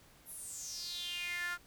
sawtooth tone with high-pass filter sweep, 351.4 Hz, F4, 11 cents sharp, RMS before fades -41 dBFS, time 0.25-1.58 s, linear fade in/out 50 ms, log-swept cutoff 12000 to 1400 Hz, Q 6.3, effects pink hiss -62 dBFS RMS until 1.66 s

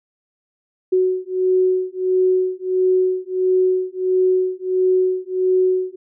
sine beating tone pair, 370 / 371.5 Hz, F#4 / F#4, 0 / +7 cents, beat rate 1.5 Hz, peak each -18 dBFS, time 0.92-5.96 s, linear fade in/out 10 ms, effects none

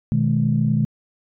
sine chord, G# minor, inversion first, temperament equal with one note detuned, 123.47 / 155.56 / 212.3 Hz, B2 / D#3 / G#3, 0 / 0 / +38 cents, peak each -20 dBFS, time 0.12-0.85 s, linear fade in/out 0 ms, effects tanh soft clip ceiling -6 dBFS

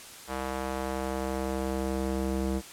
square tone with band-pass filter sweep, 65.8 Hz, C2, 10 cents sharp, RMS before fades -31 dBFS, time 0.27-2.62 s, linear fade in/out 50 ms, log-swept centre 950 to 310 Hz, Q 0.89, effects white hiss -46 dBFS RMS until 2.72 s + low-pass 11000 Hz 12 dB/octave

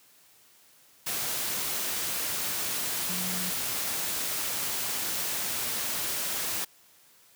sine tone in noise, 181.8 Hz, F#3, 30 cents flat, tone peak -36 dBFS, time 3.09-3.5 s, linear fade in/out 10 ms, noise white, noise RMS -31 dBFS, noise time 1.06-6.65 s, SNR -8 dB, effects white hiss -59 dBFS RMS until 7.35 s + high-pass 80 Hz 12 dB/octave

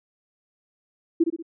sine tone with echo, 331.6 Hz, E4, 10 cents sharp, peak -14 dBFS, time 1.2-1.24 s, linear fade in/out 10 ms, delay 62 ms, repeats 3, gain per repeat -6 dB, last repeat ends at 1.426 s, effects none

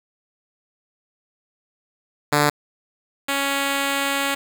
5% pulse tone pair in turn, 147.2 / 277.9 Hz, D3 / C#4, +4 / +4 cents, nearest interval major seventh, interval 1100 cents, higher second, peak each -4 / -9 dBFS, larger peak first, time 2.32-2.5 / 3.28-4.35 s, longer second, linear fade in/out 10 ms, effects 7-bit

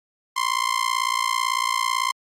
sawtooth tone with amplitude modulation, 1046.5 Hz, C6, in tune, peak -13 dBFS, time 0.36-2.12 s, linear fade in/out 10 ms, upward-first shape sine, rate 58 Hz, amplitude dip 95%, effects low-pass 10000 Hz 12 dB/octave + Opus 48 kbps

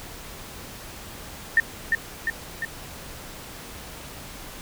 sine tone with echo, 1812 Hz, A#6, 50 cents flat, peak -13 dBFS, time 1.57-1.6 s, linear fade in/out 2 ms, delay 350 ms, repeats 3, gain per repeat -4 dB, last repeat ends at 2.65 s, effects pink hiss -40 dBFS RMS until 4.61 s

